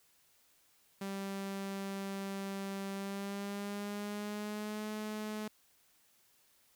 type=tone with pitch glide; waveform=sawtooth; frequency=196 to 213.7 Hz; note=G3 to G#3; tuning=0 to +50 cents; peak=-34 dBFS; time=1.01-5.48 s; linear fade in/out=5 ms; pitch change=+150 cents; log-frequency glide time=2.93-4.9 s; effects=white hiss -69 dBFS RMS until 6.75 s